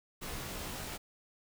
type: noise with comb filter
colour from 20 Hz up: pink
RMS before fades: -41 dBFS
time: 0.21-0.98 s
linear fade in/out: 20 ms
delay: 18 ms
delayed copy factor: -0.8
effects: none